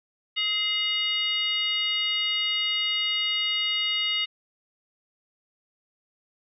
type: tone with frequency modulation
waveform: sine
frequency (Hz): 2890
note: F#7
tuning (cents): -41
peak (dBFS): -23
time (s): 0.36-4.26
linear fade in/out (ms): 20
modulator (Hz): 805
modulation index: 0.99
effects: none